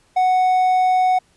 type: tone with hard clipping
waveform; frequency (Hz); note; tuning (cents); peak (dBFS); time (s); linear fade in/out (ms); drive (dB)
triangle; 740; F#5; 0; -14; 0.16-1.19; 10; 6
effects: pink hiss -58 dBFS RMS until 1.36 s + resampled to 24000 Hz